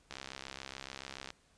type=click train; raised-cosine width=0.2 ms; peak=-25 dBFS; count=81; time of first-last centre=0.11-1.304 s; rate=67 Hz; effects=pink hiss -68 dBFS RMS until 1.57 s + resampled to 22050 Hz